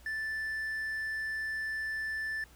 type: tone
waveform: triangle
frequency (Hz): 1760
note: A6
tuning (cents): 0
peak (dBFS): -31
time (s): 0.06-2.44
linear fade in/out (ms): 2
effects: added 60 Hz sine -56 dBFS peak until 2.55 s + pink hiss -60 dBFS RMS until 2.55 s